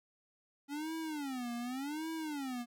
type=tone with vibrato; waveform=square; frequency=277.2 Hz; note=C#4; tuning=in tune; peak=-38 dBFS; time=0.68-2.66 s; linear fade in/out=50 ms; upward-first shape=sine; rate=0.87 Hz; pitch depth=270 cents each way; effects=none